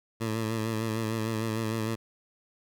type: tone with vibrato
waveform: 15% pulse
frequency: 111.3 Hz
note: A2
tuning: 20 cents sharp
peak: -22 dBFS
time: 0.2-1.96 s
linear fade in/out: 20 ms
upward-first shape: sine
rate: 6.6 Hz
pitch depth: 42 cents each way
effects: none